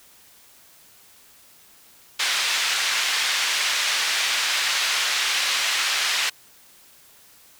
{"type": "band-pass noise", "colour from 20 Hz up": "pink", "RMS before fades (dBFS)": -23, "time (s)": [2.19, 6.3], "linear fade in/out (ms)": 10, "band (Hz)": [1900, 5400], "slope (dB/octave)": 12, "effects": ["white hiss -52 dBFS RMS until 7.59 s"]}